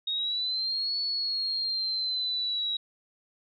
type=exponential two-way sweep; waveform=sine; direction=up then down; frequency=3729 to 4430 to 3850 Hz; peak=-27 dBFS; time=0.07-2.77 s; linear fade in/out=5 ms; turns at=0.99 s; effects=none